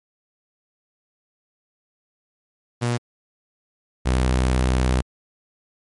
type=tone pair in turn; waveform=sawtooth; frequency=120 / 63.42 Hz; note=B2 / B1; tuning=-49 / +47 cents; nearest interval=major seventh; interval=1104 cents; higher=first; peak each=-16 / -13 dBFS; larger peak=second; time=2.81-2.98 / 4.05-5.02 s; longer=second; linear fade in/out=20 ms; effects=MP3 48 kbps